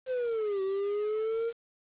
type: linear two-way sweep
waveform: triangle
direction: down then up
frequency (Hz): 524 to 381.3 to 467.5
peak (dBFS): -26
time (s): 0.06-1.53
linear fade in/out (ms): 50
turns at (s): 0.62
effects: resampled to 8000 Hz + 9-bit